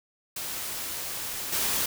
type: noise with level steps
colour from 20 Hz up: white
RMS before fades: -34 / -27 dBFS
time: 0.36-1.86 s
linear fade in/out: 5 ms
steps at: 1.52 s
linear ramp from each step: 10 ms
effects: none